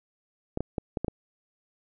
clicks, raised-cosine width 2 ms, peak -15 dBFS, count 6, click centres 0.574 / 0.606 / 0.782 / 0.972 / 1.046 / 1.082 s, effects none

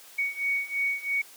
sine beating tone pair, 2234 / 2237 Hz, C#7 / C#7, +13 / +15 cents, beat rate 3 Hz, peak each -30 / -28 dBFS, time 0.18-1.22 s, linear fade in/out 10 ms, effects white hiss -50 dBFS RMS until 1.36 s + high-pass 300 Hz 12 dB/octave

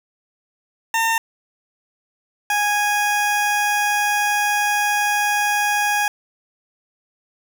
20% pulse tone pair in turn, 908 / 827.1 Hz, A#5 / G#5, -46 / -7 cents, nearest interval major second, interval 161 cents, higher first, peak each -12 dBFS, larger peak neither, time 0.94-1.18 / 2.5-6.08 s, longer second, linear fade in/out 2 ms, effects none

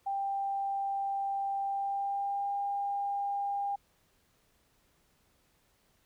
sine tone with pitch glide, 790 to 802.9 Hz, G5 to G5, +13 to +41 cents, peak -30 dBFS, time 0.06-3.76 s, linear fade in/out 10 ms, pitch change +28 cents, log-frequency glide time 1.63-2.53 s, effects pink hiss -70 dBFS RMS until 6.05 s

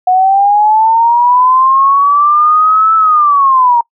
sine linear two-way sweep, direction up then down, 728 to 1318.5 to 932 Hz, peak -5 dBFS, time 0.07-3.81 s, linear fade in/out 5 ms, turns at 2.95 s, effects noise-tail reverb RT60 0.1 s tail -25 dB re dry

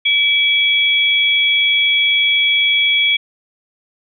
sine tone pair together, 2308 / 3334 Hz, D7 / G#7, -31 / +6 cents, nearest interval tritone, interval 637 cents, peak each -14 dBFS, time 0.05-3.17 s, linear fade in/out 10 ms, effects none

